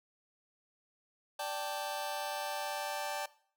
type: chord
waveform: sawtooth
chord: D suspended fourth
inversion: none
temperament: just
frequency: 587.3 / 783.1 / 881 Hz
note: D5 / G5 / A5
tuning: 0 / -2 / +2 cents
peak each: -36 / -36 / -36 dBFS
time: 1.39-3.26 s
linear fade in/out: 5 ms
effects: noise-tail reverb RT60 0.5 s tail -19 dB re dry